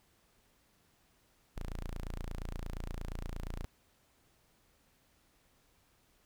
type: tone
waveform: sawtooth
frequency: 28.55 Hz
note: A#0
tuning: 35 cents flat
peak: -34 dBFS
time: 1.56-3.65 s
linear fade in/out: 0 ms
effects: pink hiss -70 dBFS RMS until 6.25 s